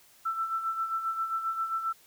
sine tone with tremolo, 1332 Hz, E6, 18 cents sharp, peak -26 dBFS, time 0.25-1.93 s, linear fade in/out 10 ms, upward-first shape sine, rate 7.5 Hz, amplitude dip 60%, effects white hiss -59 dBFS RMS until 2.06 s

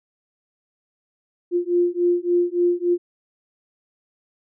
sine beating tone pair, 349.2 / 352.7 Hz, F4 / F4, 0 / +17 cents, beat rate 3.5 Hz, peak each -20 dBFS, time 1.51-2.98 s, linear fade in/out 50 ms, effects none

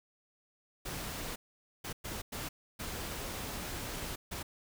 pink noise bursts at uneven times, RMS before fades -40 dBFS, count 6, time 0.85-1.36 / 1.84-1.93 / 2.04-2.22 / 2.32-2.49 / 2.79-4.16 / 4.31-4.43 s, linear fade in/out 10 ms, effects none

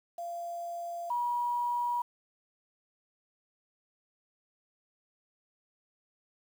sine tone pair in turn, 688 / 963.5 Hz, F5 / B5, -26 / -43 cents, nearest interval tritone, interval 583 cents, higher second, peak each -35 / -28 dBFS, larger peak second, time 0.18-1.1 / 1.1-2.02 s, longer neither, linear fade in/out 5 ms, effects 9-bit

